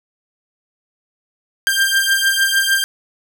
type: beating tone pair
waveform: sawtooth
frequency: 1584 / 1590.6 Hz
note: G6 / G6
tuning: +18 / +25 cents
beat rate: 6.6 Hz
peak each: -13 dBFS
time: 1.67-2.84 s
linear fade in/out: 0 ms
effects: none